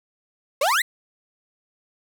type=exponential sweep; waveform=35% pulse; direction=up; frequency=512 to 2100 Hz; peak=-16 dBFS; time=0.61-0.82 s; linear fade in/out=5 ms; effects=none